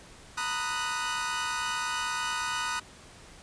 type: chord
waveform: sawtooth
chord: B major seventh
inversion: third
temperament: equal with one note detuned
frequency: 919 / 987.8 / 1244.5 / 1480 Hz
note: A#5 / B5 / D#6 / F#6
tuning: -25 / 0 / 0 / 0 cents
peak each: -34 / -33 / -30 / -30 dBFS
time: 0.37-2.8 s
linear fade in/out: 10 ms
effects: pink hiss -51 dBFS RMS until 3.42 s + resampled to 22050 Hz